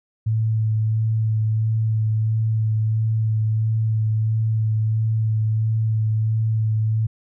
sine tone with vibrato, 110 Hz, A2, in tune, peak -17 dBFS, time 0.26-7.07 s, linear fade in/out 10 ms, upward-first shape sine, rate 1.5 Hz, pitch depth 14 cents each way, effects none

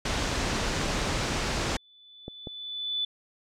pink low-pass noise, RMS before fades -29 dBFS, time 0.05-1.77 s, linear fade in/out 5 ms, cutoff 7100 Hz, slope 24 dB/octave
sine tone with exponential growth, 3487 Hz, A7, 16 cents flat, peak -25 dBFS, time 1.53-3.05 s, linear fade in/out 5 ms, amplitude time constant 330 ms
clicks, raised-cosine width 2 ms, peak -23 dBFS, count 4, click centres 1.58 / 1.68 / 2.281 / 2.472 s
effects none

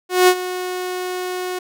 sawtooth tone with ADSR envelope, 364.8 Hz, F#4, 24 cents flat, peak -4 dBFS, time 0.09-1.59 s, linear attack 190 ms, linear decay 63 ms, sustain -15 dB, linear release 7 ms, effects none

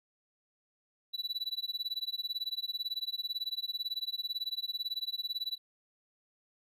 triangle tone with tremolo, 3951 Hz, B7, in tune, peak -29 dBFS, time 1.13-5.58 s, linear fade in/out 20 ms, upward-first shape sine, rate 18 Hz, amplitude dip 100%, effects none

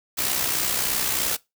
white noise with amplitude modulation, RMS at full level -22 dBFS, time 0.17-1.37 s, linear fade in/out 20 ms, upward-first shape sine, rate 63.2 Hz, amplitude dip 50%, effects noise-tail reverb RT60 0.2 s tail -21 dB re dry

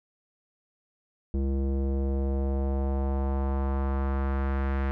square tone with low-pass filter sweep, 67.8 Hz, C#2, 38 cents flat, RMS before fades -27 dBFS, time 1.34-4.91 s, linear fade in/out 0 ms, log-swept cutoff 350 to 1800 Hz, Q 1.6, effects none

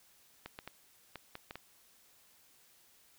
clicks, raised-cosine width 0.3 ms, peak -27 dBFS, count 7, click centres 0.46 / 0.589 / 0.676 / 1.157 / 1.354 / 1.509 / 1.556 s, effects white hiss -65 dBFS RMS until 3.18 s

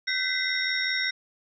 sine tone cluster, 1533 / 1986 / 2071 / 3755 / 5520 Hz, G6 / B6 / C7 / A#7 / F8, -39 / +9 / -18 / +12 / -21 cents, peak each -31 dBFS, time 0.07-1.11 s, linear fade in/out 10 ms, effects none

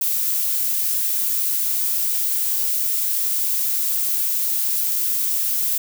violet noise, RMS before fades -21 dBFS, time 0.01-5.78 s, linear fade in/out 5 ms, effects none

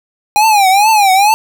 square tone with vibrato, 815 Hz, G#5, 33 cents flat, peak -7 dBFS, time 0.36-1.34 s, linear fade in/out 0 ms, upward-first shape triangle, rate 2.3 Hz, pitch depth 170 cents each way, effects none

